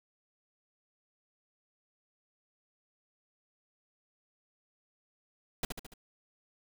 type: noise with echo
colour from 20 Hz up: pink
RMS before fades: -32 dBFS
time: 5.63-5.65 s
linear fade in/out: 2 ms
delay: 72 ms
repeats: 4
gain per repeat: -5 dB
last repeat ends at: 5.938 s
effects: none